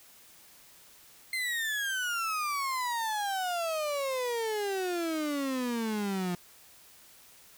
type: exponential sweep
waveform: 35% pulse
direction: down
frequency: 2093 to 174.61 Hz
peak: -28 dBFS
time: 1.33-6.35 s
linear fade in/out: 2 ms
effects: white hiss -56 dBFS RMS until 7.57 s